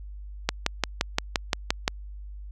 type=click train; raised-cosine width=0.2 ms; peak=-4 dBFS; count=9; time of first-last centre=0.49-1.879 s; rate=5.76 Hz; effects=added 50 Hz sine -37 dBFS peak until 2.51 s